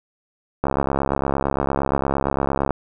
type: click train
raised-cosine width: 1 ms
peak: -6 dBFS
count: 143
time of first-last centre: 0.64-2.707 s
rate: 68.7 Hz
effects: none